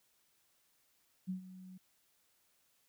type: tone with ADSR envelope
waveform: sine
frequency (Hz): 185.7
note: F#3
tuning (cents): +7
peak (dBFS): -34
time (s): 1.27-1.78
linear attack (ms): 27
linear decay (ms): 110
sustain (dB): -15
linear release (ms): 10
effects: white hiss -74 dBFS RMS until 2.88 s